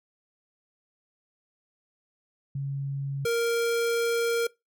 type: tone pair in turn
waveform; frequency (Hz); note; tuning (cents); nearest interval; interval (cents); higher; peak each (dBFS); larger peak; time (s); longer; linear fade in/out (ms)
sine / square; 138.59 / 466.2; C#3 / A#4; 0 / 0; octave + major sixth; 2100; second; -28 / -24; second; 2.55-3.25 / 3.25-4.47; second; 5
effects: noise-tail reverb RT60 0.2 s tail -22 dB re dry